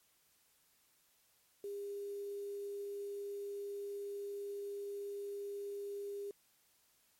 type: tone with quantisation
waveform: sine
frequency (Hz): 403.7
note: G#4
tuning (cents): -49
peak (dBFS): -40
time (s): 1.64-6.31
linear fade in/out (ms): 2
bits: 10
effects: white hiss -72 dBFS RMS until 7.19 s + MP3 64 kbps